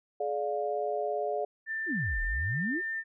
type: chord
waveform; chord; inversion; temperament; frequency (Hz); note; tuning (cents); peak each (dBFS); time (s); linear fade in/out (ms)
sine; D diminished; second; just; 422.9 / 587.3 / 704.8; Ab4 / D5 / F5; +31 / 0 / +16; -33; 0.2-1.45; 5
type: tone with pitch glide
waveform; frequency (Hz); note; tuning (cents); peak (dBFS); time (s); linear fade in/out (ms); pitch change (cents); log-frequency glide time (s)
sine; 1781 to 1797.5; A6 to A6; +21 to +36; -31; 1.66-3.04; 50; +15; 2.02-2.32
type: exponential two-way sweep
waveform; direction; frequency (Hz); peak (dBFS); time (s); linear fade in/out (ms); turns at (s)
sine; down then up; 399.1 to 36.71 to 399.1; -30; 1.86-2.82; 50; 2.22
effects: none